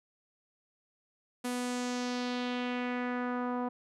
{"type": "tone with low-pass filter sweep", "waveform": "sawtooth", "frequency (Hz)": 246.9, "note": "B3", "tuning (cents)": 0, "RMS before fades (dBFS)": -34, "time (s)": [1.44, 3.69], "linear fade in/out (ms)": 10, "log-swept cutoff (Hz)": [11000, 960], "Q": 1.9, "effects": []}